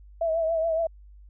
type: tone with vibrato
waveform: sine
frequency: 653 Hz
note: E5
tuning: 17 cents flat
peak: -22 dBFS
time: 0.21-0.87 s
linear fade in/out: 5 ms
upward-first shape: triangle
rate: 7.1 Hz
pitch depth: 59 cents each way
effects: added 50 Hz sine -46 dBFS peak until 1.29 s